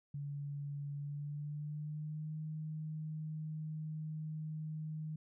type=tone with pitch glide; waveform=sine; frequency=143.3 to 155.37 Hz; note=D3 to D#3; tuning=-42 to -2 cents; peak=-39 dBFS; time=0.14-5.16 s; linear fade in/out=5 ms; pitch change=+140 cents; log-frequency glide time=0.95-2.37 s; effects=none

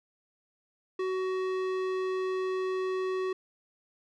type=tone with low-pass filter; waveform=square; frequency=374.4 Hz; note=F#4; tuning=20 cents sharp; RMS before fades=-31 dBFS; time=0.99-3.33 s; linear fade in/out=5 ms; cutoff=3200 Hz; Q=0.51; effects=none

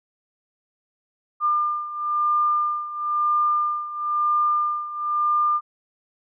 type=beating tone pair; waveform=sine; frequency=1200 / 1201 Hz; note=D6 / D6; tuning=+37 / +38 cents; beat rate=1 Hz; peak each=-21 / -25 dBFS; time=1.4-5.61 s; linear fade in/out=50 ms; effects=none

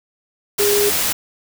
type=tone in noise; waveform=sine; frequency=409.9 Hz; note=G#4; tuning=23 cents flat; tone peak=-15 dBFS; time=0.59-0.9 s; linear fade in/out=10 ms; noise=white; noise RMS=-19 dBFS; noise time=0.58-1.13 s; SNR=+1 dB; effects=none

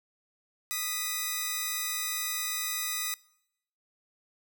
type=tone pair together; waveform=5% pulse; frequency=1244.5 / 1975.5 Hz; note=D#6 / B6; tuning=0 / 0 cents; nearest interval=minor sixth; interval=800 cents; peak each=-22 dBFS; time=0.71-3.14 s; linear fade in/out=0 ms; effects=noise-tail reverb RT60 0.8 s tail -24 dB re dry

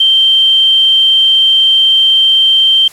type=tone; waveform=sine; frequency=3136 Hz; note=G7; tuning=in tune; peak=-5 dBFS; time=0-2.88 s; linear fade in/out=5 ms; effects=white hiss -37 dBFS RMS until 2.92 s + low-pass 12000 Hz 12 dB/octave

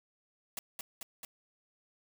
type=noise with echo; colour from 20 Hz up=white; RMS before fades=-39 dBFS; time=0.57-0.59 s; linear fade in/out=2 ms; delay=220 ms; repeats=3; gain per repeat=-2 dB; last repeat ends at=1.25 s; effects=none

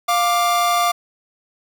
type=tone pair together; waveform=45% pulse; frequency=701 / 1178.9 Hz; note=F5 / D6; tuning=+6 / +6 cents; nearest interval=major sixth; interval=900 cents; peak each=-18 dBFS; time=0.08-0.92 s; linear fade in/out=10 ms; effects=8-bit

